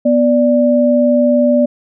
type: tone pair together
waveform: sine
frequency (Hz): 245.9 / 587.3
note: B3 / D5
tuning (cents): -7 / 0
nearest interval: octave + minor third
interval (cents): 1507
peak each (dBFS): -11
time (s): 0.05-1.66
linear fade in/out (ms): 10
effects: none